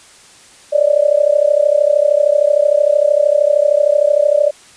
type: tone with amplitude modulation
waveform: sine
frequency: 587.3 Hz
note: D5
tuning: in tune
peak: -5 dBFS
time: 0.72-4.51 s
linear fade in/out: 20 ms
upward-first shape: sine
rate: 33.1 Hz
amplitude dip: 90%
effects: white hiss -43 dBFS RMS until 4.76 s + resampled to 22050 Hz